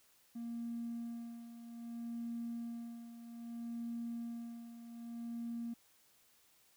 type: tone with tremolo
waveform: triangle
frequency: 233.7 Hz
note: A#3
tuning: 5 cents sharp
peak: -35 dBFS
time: 0.35-5.74 s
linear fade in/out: 10 ms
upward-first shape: sine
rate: 0.62 Hz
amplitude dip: 75%
effects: tanh soft clip ceiling -36 dBFS + white hiss -69 dBFS RMS until 6.76 s